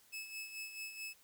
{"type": "tone with tremolo", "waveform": "sawtooth", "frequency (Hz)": 2600, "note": "E7", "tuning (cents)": -24, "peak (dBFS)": -38, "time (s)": [0.12, 1.14], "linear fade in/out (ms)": 20, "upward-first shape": "sine", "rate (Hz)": 4.6, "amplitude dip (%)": 60, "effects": ["white hiss -66 dBFS RMS until 1.23 s"]}